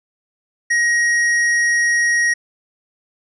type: tone with hard clipping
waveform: sine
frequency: 1887 Hz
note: A#6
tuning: 21 cents sharp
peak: -15 dBFS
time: 0.7-2.34 s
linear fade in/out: 10 ms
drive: 9 dB
effects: resampled to 24000 Hz